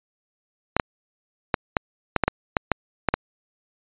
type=clicks; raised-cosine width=0.5 ms; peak=-3 dBFS; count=11; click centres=0.766 / 0.798 / 1.542 / 1.768 / 2.163 / 2.237 / 2.28 / 2.568 / 2.717 / 3.087 / 3.14 s; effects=resampled to 8000 Hz